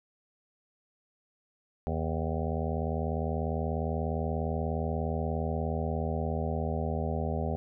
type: harmonic tone with a mistuned harmonic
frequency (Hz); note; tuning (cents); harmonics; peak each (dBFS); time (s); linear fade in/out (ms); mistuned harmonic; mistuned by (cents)
80.1; E2; -49; 1 / 2 / 3 / 5 / 6 / 7 / 8 / 9 / 10; -32 / -35 / -37 / -39 / -40 / -40 / -41 / -42 / -42; 1.87-7.56; 0; 10; -51
effects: none